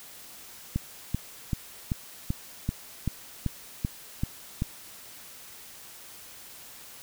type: click train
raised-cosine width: 5 ms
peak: -14 dBFS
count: 11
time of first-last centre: 0.76-4.621 s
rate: 2.59 Hz
effects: white hiss -47 dBFS RMS until 7.02 s